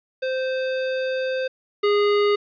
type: tone pair in turn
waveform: square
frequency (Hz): 520 / 411.4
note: C5 / G#4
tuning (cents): -11 / -16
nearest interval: major third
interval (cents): 405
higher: first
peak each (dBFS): -23 / -17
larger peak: second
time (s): 0.22-1.48 / 1.83-2.36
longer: first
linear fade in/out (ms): 10
effects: resampled to 11025 Hz + 9-bit